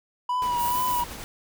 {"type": "tone with vibrato", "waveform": "triangle", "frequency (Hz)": 980, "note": "B5", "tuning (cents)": -14, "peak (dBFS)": -21, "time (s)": [0.29, 1.04], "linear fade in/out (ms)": 5, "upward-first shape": "sine", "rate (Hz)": 2.3, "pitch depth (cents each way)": 37}
{"type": "noise with tremolo", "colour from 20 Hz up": "pink", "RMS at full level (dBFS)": -37, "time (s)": [0.42, 1.24], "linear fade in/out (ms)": 0, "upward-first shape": "sine", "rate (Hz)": 8.9, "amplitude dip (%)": 30}
{"type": "noise", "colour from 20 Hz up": "violet", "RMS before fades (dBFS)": -32, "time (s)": [0.56, 1.04], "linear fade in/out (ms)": 50}
{"effects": []}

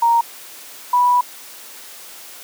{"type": "tone pair in turn", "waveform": "sine", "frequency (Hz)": [932.3, 982.2], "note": ["A#5", "B5"], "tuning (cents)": [0, -10], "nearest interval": "minor second", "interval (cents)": 90, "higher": "second", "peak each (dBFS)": -11, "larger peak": "neither", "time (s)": [[0.02, 0.21], [0.93, 1.21]], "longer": "second", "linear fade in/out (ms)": 5, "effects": ["white hiss -38 dBFS RMS until 2.43 s", "high-pass 300 Hz 12 dB/octave"]}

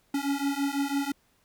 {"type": "beating tone pair", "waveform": "square", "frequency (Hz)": [277.2, 283.2], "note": ["C#4", "C#4"], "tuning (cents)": [0, 37], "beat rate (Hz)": 6, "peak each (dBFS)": -30, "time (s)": [0.14, 1.12], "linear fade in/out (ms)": 5, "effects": ["pink hiss -67 dBFS RMS until 1.44 s"]}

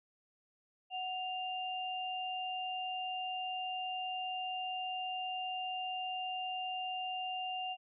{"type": "tone pair together", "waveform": "sine", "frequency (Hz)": [740.8, 2795], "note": ["F#5", "F7"], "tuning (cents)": [2, 1], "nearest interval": "octave + major seventh", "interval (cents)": 2299, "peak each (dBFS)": [-38, -40], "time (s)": [0.9, 7.77], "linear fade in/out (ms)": 50, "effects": []}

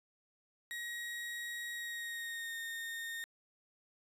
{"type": "tone with pitch glide", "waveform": "35% pulse", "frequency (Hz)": [1896, 1838.8], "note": ["A#6", "A#6"], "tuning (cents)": [29, -24], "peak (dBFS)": -38, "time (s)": [0.71, 3.24], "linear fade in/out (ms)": 0, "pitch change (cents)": -53, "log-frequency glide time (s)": [1.73, 2.57], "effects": ["resampled to 32000 Hz"]}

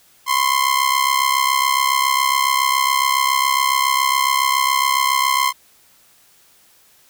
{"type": "ring-modulated tone", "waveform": "sawtooth", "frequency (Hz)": 1046.5, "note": "C6", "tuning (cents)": 0, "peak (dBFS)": -8, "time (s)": [0.26, 5.53], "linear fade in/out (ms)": 50, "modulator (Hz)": 33.6, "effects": ["white hiss -53 dBFS RMS until 7.09 s"]}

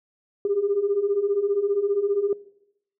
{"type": "beating tone pair", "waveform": "sine", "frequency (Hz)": [392, 407], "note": ["G4", "G#4"], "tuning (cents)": [0, -35], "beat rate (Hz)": 15, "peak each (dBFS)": [-25, -22], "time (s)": [0.45, 2.33], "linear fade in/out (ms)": 2, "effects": ["noise-tail reverb RT60 0.8 s tail -20 dB re dry", "tanh soft clip ceiling -13 dBFS"]}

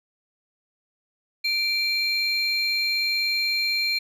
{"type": "tone pair together", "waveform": "triangle", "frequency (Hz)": [2349, 4185], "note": ["D7", "C8"], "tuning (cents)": [0, 0], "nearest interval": "minor seventh", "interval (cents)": 1000, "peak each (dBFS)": -23, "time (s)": [1.44, 3.99], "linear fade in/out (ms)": 10, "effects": []}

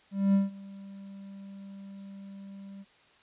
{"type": "tone with ADSR envelope", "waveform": "triangle", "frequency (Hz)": 196.7, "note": "G3", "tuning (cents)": 6, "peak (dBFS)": -17, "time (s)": [0.11, 2.85], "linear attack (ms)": 230, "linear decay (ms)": 160, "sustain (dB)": -23, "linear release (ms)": 38, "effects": ["white hiss -61 dBFS RMS until 3.22 s", "resampled to 8000 Hz"]}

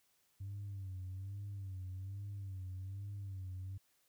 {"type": "tone with vibrato", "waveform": "sine", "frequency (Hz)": 96.6, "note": "G2", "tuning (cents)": -25, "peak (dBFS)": -40, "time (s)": [0.4, 3.78], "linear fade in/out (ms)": 10, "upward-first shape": "sine", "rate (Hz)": 1.2, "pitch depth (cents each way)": 80, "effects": ["tanh soft clip ceiling -39 dBFS", "white hiss -75 dBFS RMS until 4.08 s"]}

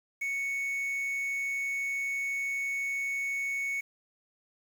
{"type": "tone with quantisation", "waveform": "triangle", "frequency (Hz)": 2217, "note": "C#7", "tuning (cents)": 0, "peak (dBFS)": -28, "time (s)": [0.21, 3.81], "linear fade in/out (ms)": 10, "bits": 8, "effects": []}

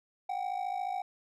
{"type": "ring-modulated tone", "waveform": "triangle", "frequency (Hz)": 760, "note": "F#5", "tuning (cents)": 46, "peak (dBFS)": -27, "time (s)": [0.29, 1.02], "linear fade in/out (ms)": 5, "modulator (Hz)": 27.1, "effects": []}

